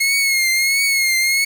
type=tone with vibrato; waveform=sawtooth; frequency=2161 Hz; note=C#7; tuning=45 cents flat; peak=-11 dBFS; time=0-1.45 s; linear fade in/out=10 ms; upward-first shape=triangle; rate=1.5 Hz; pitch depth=64 cents each way; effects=7-bit